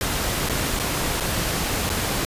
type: noise with dropouts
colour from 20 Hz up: pink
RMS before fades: -24 dBFS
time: 0.01-2.25 s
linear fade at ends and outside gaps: 1 ms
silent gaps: 0.489-0.496 / 0.792-0.797 / 1.201-1.206 / 1.893-1.9 s
effects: resampled to 32000 Hz